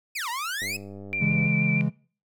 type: exponential two-way sweep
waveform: sawtooth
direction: down then up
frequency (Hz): 2637 to 900 to 2637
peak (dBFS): -25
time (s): 0.15-0.77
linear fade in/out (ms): 10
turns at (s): 0.29
type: click train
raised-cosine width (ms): 2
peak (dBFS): -28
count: 85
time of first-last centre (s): 0.62-1.464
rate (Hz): 99.5
type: tone with vibrato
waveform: sine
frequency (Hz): 2349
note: D7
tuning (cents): 0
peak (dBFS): -25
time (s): 1.13-1.81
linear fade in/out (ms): 0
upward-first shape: triangle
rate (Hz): 6.4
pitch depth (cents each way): 26
type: chord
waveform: triangle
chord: C# minor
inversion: none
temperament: equal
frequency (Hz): 138.59 / 164.81 / 207.7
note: C#3 / E3 / G#3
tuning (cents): 0 / 0 / 0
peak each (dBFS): -24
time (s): 1.2-1.9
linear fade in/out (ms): 20
effects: noise-tail reverb RT60 0.4 s tail -21 dB re dry